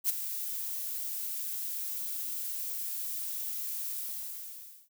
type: noise with ADSR envelope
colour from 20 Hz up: violet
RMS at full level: -25 dBFS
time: 0.04-4.89 s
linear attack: 53 ms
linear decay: 15 ms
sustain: -11 dB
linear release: 960 ms
effects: none